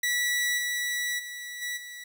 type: tone with level steps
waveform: sawtooth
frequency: 1949 Hz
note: B6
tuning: 23 cents flat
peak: -21 / -24 / -33 / -27 / -36 dBFS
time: 0.03-2.04 s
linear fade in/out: 5 ms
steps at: 0.57 / 1.18 / 1.61 / 1.76 s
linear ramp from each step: 20 ms
effects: 10-bit